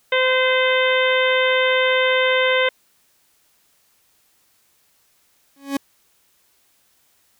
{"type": "harmonic tone", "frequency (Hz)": 515, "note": "C5", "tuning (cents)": -28, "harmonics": [1, 2, 3, 4, 5, 6, 7], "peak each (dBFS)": [-18, -25, -23, -21, -28, -26, -28], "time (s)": [0.12, 2.69], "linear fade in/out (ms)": 5}
{"type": "tone with exponential growth", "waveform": "40% pulse", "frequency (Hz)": 277.2, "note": "C#4", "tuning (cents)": 0, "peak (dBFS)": -16, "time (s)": [5.56, 5.77], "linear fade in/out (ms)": 5, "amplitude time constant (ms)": 45}
{"effects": ["white hiss -61 dBFS RMS until 7.39 s"]}